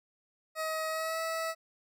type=tone with pitch glide; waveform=20% pulse; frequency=634 to 650.3 Hz; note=D#5 to E5; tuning=+32 to -24 cents; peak=-27 dBFS; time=0.55-1.55 s; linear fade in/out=50 ms; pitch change=+44 cents; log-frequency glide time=0.89-1.2 s; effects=none